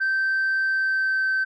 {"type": "tone with pitch glide", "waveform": "sine", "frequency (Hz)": [1556, 1544.4], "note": ["G6", "G6"], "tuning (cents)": [-13, -26], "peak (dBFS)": -18, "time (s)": [0, 1.45], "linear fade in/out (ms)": 20, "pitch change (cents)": -13, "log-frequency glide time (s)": [0.64, 1.3], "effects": ["tanh soft clip ceiling -18 dBFS"]}